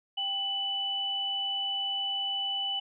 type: tone pair together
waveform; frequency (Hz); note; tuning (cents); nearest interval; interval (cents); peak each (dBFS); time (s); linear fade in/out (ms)
sine; 790 / 2983; G5 / F#7; +13 / +13; octave + major seventh; 2300; -38 / -29; 0.17-2.8; 10
effects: none